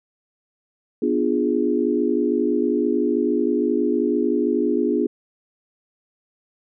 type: chord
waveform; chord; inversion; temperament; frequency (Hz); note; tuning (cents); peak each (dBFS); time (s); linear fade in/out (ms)
sine; B diminished seventh; none; equal with one note detuned; 246.9 / 296.2 / 349.2 / 415.3; B3 / D4 / F4 / Ab4; 0 / +15 / 0 / 0; -23; 1.02-5.07; 5
effects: none